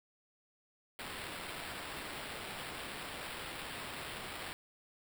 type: noise with sample-and-hold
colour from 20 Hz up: violet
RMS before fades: -44 dBFS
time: 0.99-4.53 s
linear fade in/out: 0 ms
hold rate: 6300 Hz
effects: none